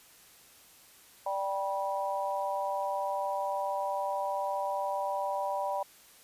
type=chord; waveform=sine; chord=G major; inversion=second; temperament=equal with one note detuned; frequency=587.3 / 784 / 973.6 Hz; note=D5 / G5 / B5; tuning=0 / 0 / -25 cents; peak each=-34 dBFS; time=1.26-5.83 s; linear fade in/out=5 ms; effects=white hiss -57 dBFS RMS until 6.23 s + resampled to 32000 Hz